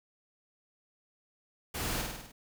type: noise with echo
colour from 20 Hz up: pink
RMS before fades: -36 dBFS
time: 1.74-2.02 s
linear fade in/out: 10 ms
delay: 50 ms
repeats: 6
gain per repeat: -3 dB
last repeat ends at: 2.32 s
effects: none